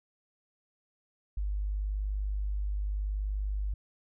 sine tone, 50.4 Hz, G1, 49 cents sharp, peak -29 dBFS, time 1.37-3.74 s, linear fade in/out 5 ms, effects none

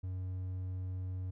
triangle tone, 92.5 Hz, F#2, in tune, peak -34 dBFS, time 0.03-1.31 s, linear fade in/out 10 ms, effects none

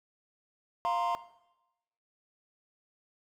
triangle chord, F suspended fourth, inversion none, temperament just, 698.5 / 931.3 / 1047.7 Hz, F5 / Bb5 / C6, 0 / -2 / +2 cents, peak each -29 dBFS, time 0.85-1.15 s, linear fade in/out 0 ms, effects noise-tail reverb RT60 0.9 s tail -17 dB re dry + tanh soft clip ceiling -21 dBFS

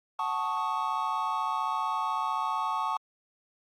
triangle chord, D# half-diminished seventh, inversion first, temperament equal with one note detuned, 745.6 / 880 / 1108.7 / 1244.5 Hz, F#5 / A5 / C#6 / D#6, +13 / 0 / 0 / 0 cents, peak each -35 / -30 / -29 / -34 dBFS, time 0.19-2.97 s, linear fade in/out 2 ms, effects Opus 48 kbps

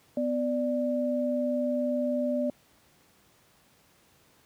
sine tone pair together, 250 / 589.5 Hz, B3 / D5, +21 / +6 cents, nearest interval octave + minor third, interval 1485 cents, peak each -28 dBFS, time 0.17-2.5 s, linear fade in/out 2 ms, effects pink hiss -62 dBFS RMS until 4.45 s + high-pass 80 Hz 12 dB/octave

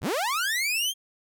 sawtooth linear sweep, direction up, 39.26 to 3250 Hz, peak -21 dBFS, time 0.01-0.94 s, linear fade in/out 50 ms, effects none

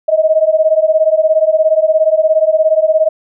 sine beating tone pair, 622.3 / 639.3 Hz, D#5 / D#5, 0 / +47 cents, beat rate 17 Hz, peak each -11 dBFS, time 0.08-3.09 s, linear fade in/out 10 ms, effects none

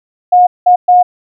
sine tone bursts at uneven times, 720 Hz, F#5, 47 cents flat, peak -3 dBFS, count 3, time 0.32-0.47 / 0.66-0.76 / 0.88-1.03 s, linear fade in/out 10 ms, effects none

